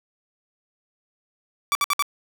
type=tone bursts; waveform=sawtooth; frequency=1154 Hz; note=D6; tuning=31 cents flat; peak=-15 dBFS; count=4; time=1.72-2.024 s; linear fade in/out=0 ms; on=31 ms; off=60 ms; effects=none